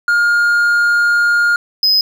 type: tone pair in turn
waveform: triangle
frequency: 1417 / 5050 Hz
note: F6 / D#8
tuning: +25 / +25 cents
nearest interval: octave + minor seventh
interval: 2200 cents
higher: second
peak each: -8 dBFS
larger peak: neither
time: 0.08-1.56 / 1.83-2.01 s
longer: first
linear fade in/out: 2 ms
effects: 8-bit